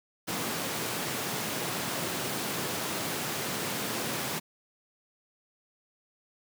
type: high-pass noise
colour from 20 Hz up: pink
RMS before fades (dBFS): -33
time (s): 0.27-4.4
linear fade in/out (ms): 20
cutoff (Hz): 130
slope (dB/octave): 24
effects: none